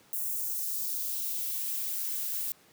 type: noise with high-pass filter sweep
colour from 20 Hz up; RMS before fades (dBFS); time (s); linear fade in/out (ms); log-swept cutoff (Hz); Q
violet; -33; 0.13-2.52; 0; 8800 to 870; 1.1
effects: pink hiss -60 dBFS RMS until 2.72 s + high-pass 150 Hz 12 dB/octave